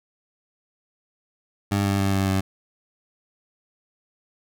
20% pulse tone with pitch steps, 100.2 / 99.05 / 97.91 / 96.79 / 95.68 Hz, G2 / G2 / G2 / G2 / G2, +38 / +18 / -2 / -21 / -41 cents, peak -15 dBFS, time 1.71-2.41 s, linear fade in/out 10 ms, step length 140 ms, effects none

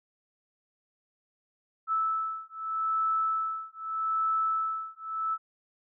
sine beating tone pair, 1311 / 1311.81 Hz, E6 / E6, -10 / -9 cents, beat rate 0.81 Hz, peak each -30 dBFS, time 1.87-5.38 s, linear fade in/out 50 ms, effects none

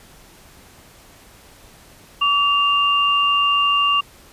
sine tone pair together, 1147.9 / 2794 Hz, D6 / F7, -40 / 0 cents, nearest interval octave + minor third, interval 1540 cents, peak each -17 dBFS, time 2.21-4.01 s, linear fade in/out 10 ms, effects pink hiss -47 dBFS RMS until 4.32 s + resampled to 32000 Hz

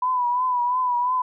sine tone with vibrato, 991 Hz, B5, 6 cents sharp, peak -19 dBFS, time 0.02-1.22 s, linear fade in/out 5 ms, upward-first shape triangle, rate 2.9 Hz, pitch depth 59 cents each way, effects none

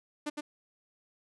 sawtooth tone with echo, 298.1 Hz, D4, 26 cents sharp, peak -28 dBFS, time 0.26-0.3 s, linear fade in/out 10 ms, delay 110 ms, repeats 1, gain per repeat -3 dB, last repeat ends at 0.41 s, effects resampled to 24000 Hz

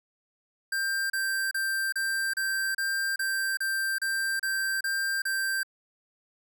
square tone bursts, 1575 Hz, G6, 8 cents sharp, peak -27 dBFS, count 12, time 0.72-5.632 s, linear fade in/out 5 ms, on 380 ms, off 32 ms, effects none

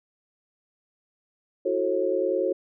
sine chord, F# minor seventh, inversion third, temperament equal with one note detuned, 329.6 / 370 / 440 / 541.4 Hz, E4 / F#4 / A4 / C#5, 0 / 0 / 0 / -41 cents, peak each -31 / -26 / -29 / -26 dBFS, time 1.65-2.53 s, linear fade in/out 10 ms, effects none

